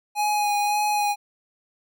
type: tone with vibrato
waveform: square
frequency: 830.6 Hz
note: G#5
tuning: in tune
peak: -21 dBFS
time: 0.15-1.16 s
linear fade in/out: 50 ms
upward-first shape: sine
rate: 1.8 Hz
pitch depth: 18 cents each way
effects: none